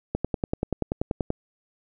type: click train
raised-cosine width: 2 ms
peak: -11 dBFS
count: 13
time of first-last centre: 0.15-1.304 s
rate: 10.4 Hz
effects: none